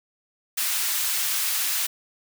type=high-pass noise; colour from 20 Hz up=white; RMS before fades=-25 dBFS; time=0.57-1.87 s; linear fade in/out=10 ms; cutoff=1300 Hz; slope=12 dB/octave; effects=none